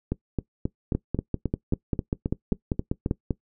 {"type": "two click trains", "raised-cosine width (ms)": 3, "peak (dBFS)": [-12, -11], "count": [12, 13], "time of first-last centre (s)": [[0.12, 3.061], [0.95, 3.308]], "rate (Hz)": [3.74, 5.09], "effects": ["noise-tail reverb RT60 0.1 s tail -20 dB re dry"]}